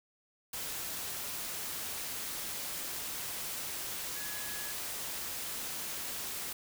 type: tone in noise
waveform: sine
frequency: 1683 Hz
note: G#6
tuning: 23 cents sharp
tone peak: -46 dBFS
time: 4.16-4.72 s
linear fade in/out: 5 ms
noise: white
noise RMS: -39 dBFS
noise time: 0.53-6.53 s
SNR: -10 dB
effects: none